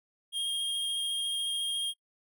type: tone with vibrato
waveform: square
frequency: 3234 Hz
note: G#7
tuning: 47 cents flat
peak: -30 dBFS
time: 0.32-1.94 s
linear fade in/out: 50 ms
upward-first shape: sine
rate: 14 Hz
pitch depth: 12 cents each way
effects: noise-tail reverb RT60 0.1 s tail -26 dB re dry